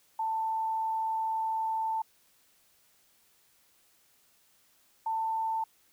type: tone pair in turn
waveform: sine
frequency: 888 / 891.5 Hz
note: A5 / A5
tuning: +16 / +22 cents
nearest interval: unison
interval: 6 cents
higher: second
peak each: -28 dBFS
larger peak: neither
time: 0.19-2.02 / 5.06-5.64 s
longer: first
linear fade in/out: 5 ms
effects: white hiss -66 dBFS RMS until 5.92 s